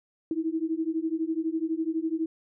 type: beating tone pair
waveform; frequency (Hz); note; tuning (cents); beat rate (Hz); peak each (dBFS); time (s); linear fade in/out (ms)
sine; 316.8 / 328.8; D#4 / E4; +31 / -4; 12; -29; 0.31-2.26; 2
effects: none